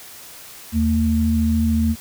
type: tone pair together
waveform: sine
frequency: 79.83 / 225.8 Hz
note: D#2 / A3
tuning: +45 / +45 cents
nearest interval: octave + tritone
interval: 1800 cents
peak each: -19 / -17 dBFS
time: 0.72-1.96 s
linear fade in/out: 50 ms
effects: white hiss -40 dBFS RMS until 2 s